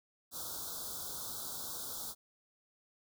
white band-stop noise, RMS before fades -42 dBFS, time 0.31-2.15 s, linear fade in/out 50 ms, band 1500 to 3400 Hz, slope 96 dB/octave, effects none

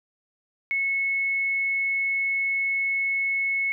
sine tone, 2195 Hz, C#7, 18 cents flat, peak -22 dBFS, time 0.71-3.72 s, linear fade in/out 0 ms, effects none

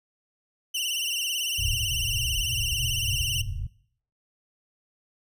sawtooth tone with vibrato, 2889 Hz, F#7, 42 cents flat, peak -23 dBFS, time 0.74-3.42 s, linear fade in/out 10 ms, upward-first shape sine, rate 18 Hz, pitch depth 100 cents each way
white low-pass noise, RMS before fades -31 dBFS, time 1.58-3.67 s, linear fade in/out 5 ms, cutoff 130 Hz, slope 96 dB/octave
effects noise-tail reverb RT60 0.6 s tail -19 dB re dry

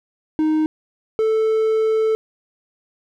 triangle tone pair in turn, 311.1 / 440 Hz, D#4 / A4, 0 / 0 cents, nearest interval tritone, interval 600 cents, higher second, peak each -13 dBFS, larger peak neither, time 0.39-0.66 / 1.19-2.15 s, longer second, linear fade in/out 0 ms, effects none

